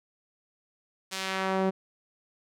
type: tone with band-pass filter sweep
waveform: sawtooth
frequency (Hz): 190.5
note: G3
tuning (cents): -49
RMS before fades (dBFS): -29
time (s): 1.11-1.71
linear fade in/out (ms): 20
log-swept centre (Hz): 5900 to 390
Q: 0.73
effects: none